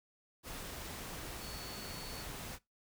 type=tone in noise; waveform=sine; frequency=4435 Hz; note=C#8; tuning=in tune; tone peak=-49 dBFS; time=1.39-2.26 s; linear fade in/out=50 ms; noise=pink; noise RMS=-45 dBFS; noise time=0.43-2.59 s; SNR=-7 dB; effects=noise-tail reverb RT60 0.2 s tail -21 dB re dry